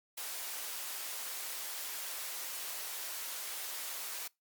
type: high-pass noise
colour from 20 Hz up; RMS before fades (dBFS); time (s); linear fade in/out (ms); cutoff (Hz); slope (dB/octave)
white; -41; 0.17-4.28; 10; 520; 12
effects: noise-tail reverb RT60 0.2 s tail -24 dB re dry + Opus 48 kbps